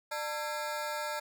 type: ring-modulated tone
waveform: 25% pulse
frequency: 749 Hz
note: F#5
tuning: 21 cents sharp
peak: -27 dBFS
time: 0.11-1.2 s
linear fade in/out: 10 ms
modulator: 152 Hz
effects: 10-bit